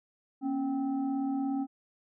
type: tone with frequency modulation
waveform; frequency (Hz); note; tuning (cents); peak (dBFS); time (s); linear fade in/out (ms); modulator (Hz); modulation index
sine; 274; C#4; -20; -28; 0.41-1.67; 50; 511; 0.59
effects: none